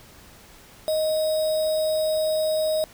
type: tone with sample-and-hold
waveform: sine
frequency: 625 Hz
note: D#5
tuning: 8 cents sharp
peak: -20 dBFS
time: 0.88-2.84 s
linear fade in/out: 0 ms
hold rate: 4410 Hz
effects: pink hiss -49 dBFS RMS until 2.93 s